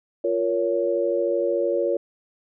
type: chord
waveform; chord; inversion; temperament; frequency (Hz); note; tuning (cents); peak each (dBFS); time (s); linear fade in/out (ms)
sine; Bb minor; second; just; 349.6 / 466.2 / 559.4; F4 / Bb4 / Db5; +2 / 0 / +16; -25 / -25 / -23; 0.24-1.97; 5
effects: none